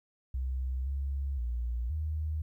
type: tone with pitch steps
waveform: sine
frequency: 64.5 / 68.6 / 59.5 / 77.5 Hz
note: C2 / C#2 / A#1 / D#2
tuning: -24 / -17 / +36 / -6 cents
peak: -30 dBFS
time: 0.34-2.42 s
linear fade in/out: 5 ms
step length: 520 ms
effects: 12-bit